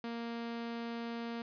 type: tone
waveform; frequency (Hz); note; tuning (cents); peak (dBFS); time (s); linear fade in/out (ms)
sawtooth; 233.1; A#3; 0; -34; 0.04-1.42; 2
effects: resampled to 11025 Hz + 12-bit